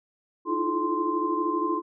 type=tone cluster; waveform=sine; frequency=308.3 / 333.1 / 345.7 / 429.4 / 1044 Hz; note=D#4 / E4 / F4 / A4 / C6; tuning=-16 / +18 / -18 / -42 / -4 cents; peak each=-31 / -31 / -30 / -34 / -27 dBFS; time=0.45-1.82 s; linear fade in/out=50 ms; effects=none